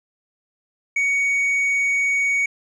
triangle tone with tanh clipping, 2239 Hz, C#7, 17 cents sharp, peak -18 dBFS, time 0.96-2.46 s, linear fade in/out 5 ms, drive 8 dB, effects none

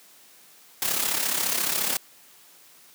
white noise with amplitude modulation, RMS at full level -23 dBFS, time 0.82-1.97 s, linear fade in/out 2 ms, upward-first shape sine, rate 34.4 Hz, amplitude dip 60%, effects white hiss -53 dBFS RMS until 2.94 s + high-pass 150 Hz 12 dB/octave

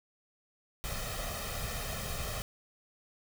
pink noise with comb filter, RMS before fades -37 dBFS, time 0.84-2.42 s, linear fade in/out 0 ms, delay 1.6 ms, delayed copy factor +0.8, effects none

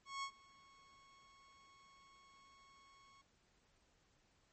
sawtooth tone with ADSR envelope, 1100 Hz, C#6, 14 cents flat, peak -36 dBFS, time 0.05-3.22 s, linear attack 180 ms, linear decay 76 ms, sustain -24 dB, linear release 12 ms, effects pink hiss -75 dBFS RMS until 4.52 s + MP3 32 kbps

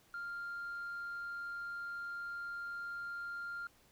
sine tone, 1396.9 Hz, F6, in tune, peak -38 dBFS, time 0.14-3.67 s, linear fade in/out 2 ms, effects tanh soft clip ceiling -38 dBFS + pink hiss -67 dBFS RMS until 3.91 s

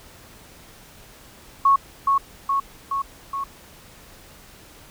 sine tone with echo, 1102 Hz, C#6, 11 cents flat, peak -12 dBFS, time 1.65-1.76 s, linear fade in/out 5 ms, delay 420 ms, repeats 4, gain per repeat -3 dB, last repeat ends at 3.44 s, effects pink hiss -47 dBFS RMS until 4.9 s

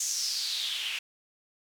white noise with band-pass filter sweep, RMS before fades -32 dBFS, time 0-0.99 s, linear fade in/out 5 ms, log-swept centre 6700 to 2600 Hz, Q 5, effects none

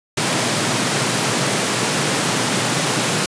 pink high-pass noise, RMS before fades -19 dBFS, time 0.17-3.26 s, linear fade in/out 5 ms, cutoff 110 Hz, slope 96 dB/octave, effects resampled to 22050 Hz

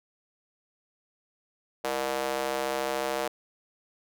square tone with high-pass filter, 66.9 Hz, C2, 39 cents sharp, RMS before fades -30 dBFS, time 1.84-3.28 s, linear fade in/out 5 ms, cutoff 550 Hz, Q 1.9, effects none

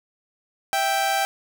sawtooth tone pair together, 657.6 / 784 Hz, E5 / G5, -4 / 0 cents, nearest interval minor third, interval 304 cents, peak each -24 / -17 dBFS, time 0.73-1.25 s, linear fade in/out 0 ms, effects none

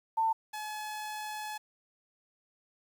sine / sawtooth tone pair in turn, 895 / 852.1 Hz, A5 / G#5, +29 / +44 cents, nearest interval minor second, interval 85 cents, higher first, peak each -25 / -33 dBFS, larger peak first, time 0.17-0.33 / 0.53-1.58 s, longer second, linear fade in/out 10 ms, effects 10-bit

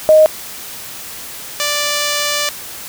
sine / 5% pulse tone pair in turn, 622.3 / 587.4 Hz, D#5 / D5, 0 / 0 cents, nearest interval minor second, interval 100 cents, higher first, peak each -4 dBFS, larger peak neither, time 0.09-0.26 / 1.6-2.49 s, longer second, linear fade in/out 0 ms, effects white hiss -30 dBFS RMS until 2.88 s

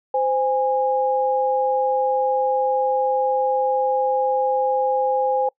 sine tone pair together, 517.8 / 822 Hz, C5 / G#5, -18 / -18 cents, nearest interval minor sixth, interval 800 cents, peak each -20 dBFS, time 0.14-5.49 s, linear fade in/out 5 ms, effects noise-tail reverb RT60 0.1 s tail -26 dB re dry

